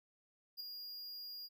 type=tone with ADSR envelope; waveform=square; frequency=4839 Hz; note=D#8; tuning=49 cents flat; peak=-40 dBFS; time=0.57-1.49 s; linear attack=34 ms; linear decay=3 ms; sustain=-6 dB; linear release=38 ms; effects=none